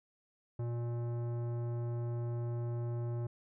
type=tone with tanh clipping; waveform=sine; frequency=118.8 Hz; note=A#2; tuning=33 cents sharp; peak=-36 dBFS; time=0.59-3.27 s; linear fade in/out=5 ms; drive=15 dB; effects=none